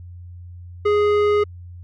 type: tone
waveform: square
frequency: 415.3 Hz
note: G#4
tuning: in tune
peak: -15 dBFS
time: 0.85-1.44 s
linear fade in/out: 10 ms
effects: added 88 Hz sine -35 dBFS peak until 1.83 s + low-pass 2000 Hz 12 dB/octave